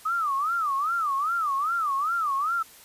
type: tone with vibrato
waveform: sine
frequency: 1227 Hz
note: D#6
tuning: 25 cents flat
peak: -23 dBFS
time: 0.05-2.63 s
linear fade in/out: 10 ms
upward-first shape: sine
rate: 2.5 Hz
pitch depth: 220 cents each way
effects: white hiss -50 dBFS RMS until 2.84 s + resampled to 32000 Hz